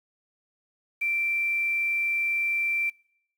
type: tone with quantisation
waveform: sine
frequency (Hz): 2349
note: D7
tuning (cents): 0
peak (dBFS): -24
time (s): 1.01-2.9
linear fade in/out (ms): 10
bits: 8
effects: noise-tail reverb RT60 0.7 s tail -23 dB re dry